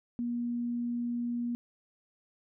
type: tone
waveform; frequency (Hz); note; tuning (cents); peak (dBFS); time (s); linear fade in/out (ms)
sine; 239.1; A#3; +44; -30; 0.19-1.55; 0
effects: none